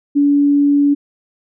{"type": "tone", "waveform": "sine", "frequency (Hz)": 286.1, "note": "D4", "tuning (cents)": -45, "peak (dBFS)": -9, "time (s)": [0.15, 0.95], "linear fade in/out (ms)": 20, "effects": []}